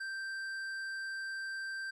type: tone with tanh clipping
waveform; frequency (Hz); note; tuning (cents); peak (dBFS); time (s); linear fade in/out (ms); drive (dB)
sine; 1568; G6; 0; -39; 0-1.91; 10; 10
effects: none